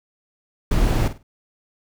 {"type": "noise with echo", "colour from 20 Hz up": "brown", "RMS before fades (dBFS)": -18, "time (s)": [0.71, 1.08], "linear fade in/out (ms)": 5, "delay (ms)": 50, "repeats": 3, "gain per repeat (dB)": -12, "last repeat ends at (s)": 1.23, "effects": []}